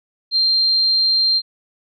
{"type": "tone", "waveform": "sine", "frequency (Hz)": 4173, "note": "C8", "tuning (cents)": -5, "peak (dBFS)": -13, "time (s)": [0.31, 1.42], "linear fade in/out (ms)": 50, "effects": []}